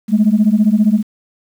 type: beating tone pair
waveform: sine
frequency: 205 / 220 Hz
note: G#3 / A3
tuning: -22 / 0 cents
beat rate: 15 Hz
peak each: -11 dBFS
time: 0.08-1.03 s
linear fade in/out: 50 ms
effects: tanh soft clip ceiling -3 dBFS + 7-bit